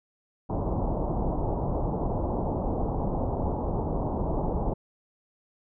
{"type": "low-pass noise", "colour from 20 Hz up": "pink", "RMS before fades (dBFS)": -28, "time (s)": [0.49, 4.74], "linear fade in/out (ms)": 10, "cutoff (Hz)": 950, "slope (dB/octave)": 48, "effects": []}